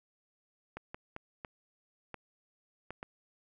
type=clicks; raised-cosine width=0.5 ms; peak=-26 dBFS; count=7; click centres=0.77 / 0.945 / 1.164 / 1.448 / 2.143 / 2.906 / 3.029 s; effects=none